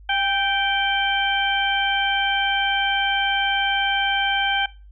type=harmonic tone with a mistuned harmonic; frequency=780 Hz; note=G5; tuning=9 cents flat; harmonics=1 / 2 / 3 / 4; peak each=-23 / -23 / -27 / -24 dBFS; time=0.09-4.66 s; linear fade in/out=5 ms; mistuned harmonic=1; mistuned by=+36 cents; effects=noise-tail reverb RT60 0.3 s tail -21 dB re dry + added 50 Hz sine -42 dBFS peak until 4.91 s